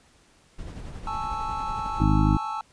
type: noise with tremolo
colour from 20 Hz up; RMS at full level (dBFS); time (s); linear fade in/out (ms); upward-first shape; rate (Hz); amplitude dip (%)
brown; -35; 0.58-2.04; 10; sine; 11; 40
type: chord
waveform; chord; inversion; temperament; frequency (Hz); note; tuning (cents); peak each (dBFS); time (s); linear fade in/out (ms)
triangle; A major seventh; third; equal; 830.6 / 880 / 1108.7 / 1318.5; G#5 / A5 / C#6 / E6; 0 / 0 / 0 / 0; -33 / -30 / -36 / -31; 1.07-2.61; 2
type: harmonic tone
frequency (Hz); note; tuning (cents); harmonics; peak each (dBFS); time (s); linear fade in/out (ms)
51.7; G#1; -7; 1 / 2 / 3 / 4 / 5 / 6; -22 / -24 / -24 / -28 / -27 / -26; 2-2.37; 5
effects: pink hiss -59 dBFS RMS until 2.72 s + resampled to 22050 Hz